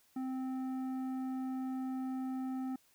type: tone with tanh clipping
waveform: sine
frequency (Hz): 260.4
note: C4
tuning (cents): -8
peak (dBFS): -37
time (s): 0.16-2.76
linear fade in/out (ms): 5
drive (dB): 10
effects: white hiss -69 dBFS RMS until 2.94 s